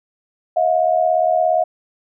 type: tone pair together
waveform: sine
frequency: 639 / 716.2 Hz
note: D#5 / F5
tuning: +46 / +43 cents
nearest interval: major second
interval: 197 cents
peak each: -16 dBFS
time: 0.56-1.64 s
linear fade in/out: 10 ms
effects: none